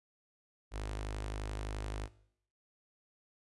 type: tone with notch filter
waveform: sawtooth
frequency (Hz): 51.6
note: G#1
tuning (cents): -10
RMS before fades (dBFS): -39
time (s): 0.71-2.09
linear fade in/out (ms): 50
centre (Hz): 170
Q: 0.9
effects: noise-tail reverb RT60 0.7 s tail -19 dB re dry + resampled to 24000 Hz